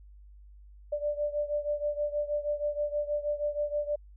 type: beating tone pair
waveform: sine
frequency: 587.3 / 593.6 Hz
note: D5 / D5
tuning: 0 / +18 cents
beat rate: 6.3 Hz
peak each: -30 / -33 dBFS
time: 0.92-3.96 s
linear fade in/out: 10 ms
effects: added 50 Hz sine -49 dBFS peak until 4.16 s

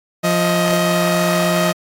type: tone pair together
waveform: sawtooth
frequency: 174.61 / 628.4 Hz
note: F3 / D#5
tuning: 0 / +17 cents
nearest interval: octave + minor seventh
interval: 2217 cents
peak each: -13 dBFS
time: 0.23-1.73 s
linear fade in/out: 20 ms
effects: AAC 64 kbps

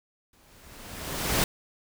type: noise with exponential growth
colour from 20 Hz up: pink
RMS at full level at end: -22 dBFS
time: 0.33-1.44 s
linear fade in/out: 2 ms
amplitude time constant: 240 ms
effects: none

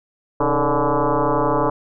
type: tone with frequency modulation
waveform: sine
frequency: 276.2 Hz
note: C#4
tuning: 6 cents flat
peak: -15 dBFS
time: 0.4-1.7 s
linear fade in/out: 5 ms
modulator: 146 Hz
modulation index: 6.2
effects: none

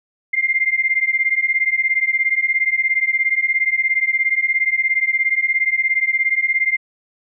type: beating tone pair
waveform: sine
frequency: 2094 / 2111 Hz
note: C7 / C7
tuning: +1 / +15 cents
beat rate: 17 Hz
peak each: -18 dBFS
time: 0.33-6.77 s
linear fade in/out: 10 ms
effects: none

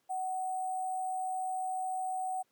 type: tone with sample-and-hold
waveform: sine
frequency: 747 Hz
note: F#5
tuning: 16 cents sharp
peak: -32 dBFS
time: 0.09-2.43 s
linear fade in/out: 20 ms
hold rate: 8820 Hz
effects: pink hiss -75 dBFS RMS until 2.51 s + high-pass 200 Hz 12 dB/octave

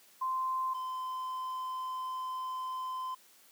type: tone pair in turn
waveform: sine / triangle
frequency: 1039 / 1028.8 Hz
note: C6 / C6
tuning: -12 / -30 cents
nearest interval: unison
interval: 18 cents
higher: first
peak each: -30 / -33 dBFS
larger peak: first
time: 0.21-0.74 / 0.74-3.15 s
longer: second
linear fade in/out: 10 ms
effects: white hiss -61 dBFS RMS until 3.51 s + high-pass 200 Hz 12 dB/octave

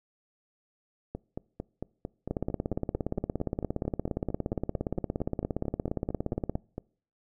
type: two click trains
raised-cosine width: 2 ms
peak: -21 / -16 dBFS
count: 26 / 74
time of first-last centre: 1.15-6.781 / 2.31-6.554 s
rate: 4.44 / 17.2 Hz
effects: noise-tail reverb RT60 0.5 s tail -25 dB re dry

